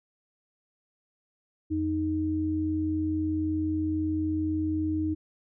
sine tone pair together, 87.3 / 311.1 Hz, F2 / D#4, 0 / 0 cents, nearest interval octave + minor seventh, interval 2200 cents, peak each -32 / -26 dBFS, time 1.7-5.15 s, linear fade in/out 20 ms, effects none

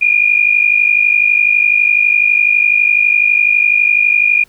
sine tone pair together, 2404 / 2456 Hz, D7 / D#7, +40 / -23 cents, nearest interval unison, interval 37 cents, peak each -11 dBFS, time 0.01-4.44 s, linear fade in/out 10 ms, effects pink hiss -50 dBFS RMS until 4.48 s

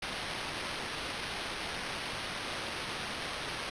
white noise with sample-and-hold, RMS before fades -38 dBFS, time 0.02-3.7 s, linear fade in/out 5 ms, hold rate 7350 Hz, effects resampled to 22050 Hz

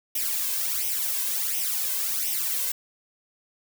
blue noise with flanger, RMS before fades -27 dBFS, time 0.15-2.72 s, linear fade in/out 5 ms, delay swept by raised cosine 0.34 to 1.94 ms, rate 1.4 Hz, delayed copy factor +0.75, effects none

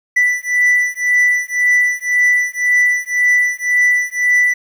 triangle beating tone pair, 1975.5 / 1977.4 Hz, B6 / B6, 0 / +2 cents, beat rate 1.9 Hz, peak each -13 dBFS, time 0.16-4.54 s, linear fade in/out 10 ms, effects 8-bit

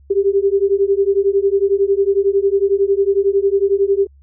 sine beating tone pair, 390.2 / 401.2 Hz, G4 / G4, -8 / +40 cents, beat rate 11 Hz, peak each -15 dBFS, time 0.1-4.07 s, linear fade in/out 10 ms, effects added 69 Hz sine -44 dBFS peak until 4.22 s

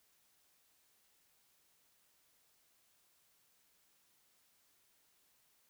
silence, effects white hiss -73 dBFS RMS until 5.69 s

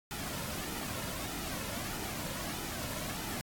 pink noise with flanger, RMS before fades -39 dBFS, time 0.11-3.41 s, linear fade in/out 0 ms, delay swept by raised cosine 1.8 to 2.6 ms, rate 1.6 Hz, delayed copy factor -0.5, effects AAC 64 kbps

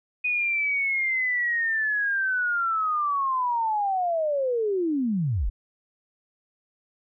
sine linear sweep, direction down, 2489 to 33.13 Hz, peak -22 dBFS, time 0.24-5.5 s, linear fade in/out 10 ms, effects none

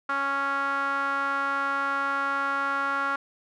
sawtooth tone with band-pass filter, 277.2 Hz, C#4, in tune, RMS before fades -27 dBFS, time 0.09-3.16 s, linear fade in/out 5 ms, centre 1300 Hz, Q 6, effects none

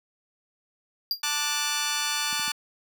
square tone with exponential decay, 4788 Hz, D8, 33 cents sharp, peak -20 dBFS, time 1.11-1.22 s, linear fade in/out 1 ms, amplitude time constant 22 ms
10% pulse chord, D major, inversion second, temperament just, 881 / 1174.7 / 1468.3 Hz, A5 / D6 / F#6, +2 / 0 / -14 cents, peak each -23 / -22 / -22 dBFS, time 1.23-2.52 s, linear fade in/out 5 ms
clicks, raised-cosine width 5 ms, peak -21 / -23 / -21 dBFS, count 3, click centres 2.328 / 2.396 / 2.479 s
effects high-pass 300 Hz 12 dB/octave

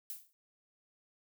violet noise with exponential decay, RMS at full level -39 dBFS, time 0.1-0.33 s, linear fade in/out 0 ms, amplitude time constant 50 ms, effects none

